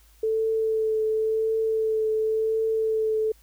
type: tone with vibrato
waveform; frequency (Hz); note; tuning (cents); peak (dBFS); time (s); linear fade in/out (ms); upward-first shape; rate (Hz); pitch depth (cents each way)
sine; 440; A4; 0; -21; 0.23-3.32; 5; triangle; 0.93; 18
effects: added 53 Hz sine -54 dBFS peak until 3.42 s + white hiss -60 dBFS RMS until 3.42 s